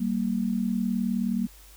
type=tone pair together; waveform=sine; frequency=193.5 / 232.9 Hz; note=G3 / A#3; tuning=-22 / -1 cents; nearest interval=minor third; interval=321 cents; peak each=-27 / -26 dBFS; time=0-1.47 s; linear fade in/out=10 ms; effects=added 50 Hz sine -50 dBFS peak until 1.76 s + white hiss -53 dBFS RMS until 1.76 s